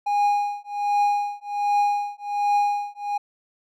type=tone with tremolo; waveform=triangle; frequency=820 Hz; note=G#5; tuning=22 cents flat; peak=-14 dBFS; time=0.06-3.18 s; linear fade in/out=10 ms; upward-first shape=triangle; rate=1.3 Hz; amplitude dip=100%; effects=none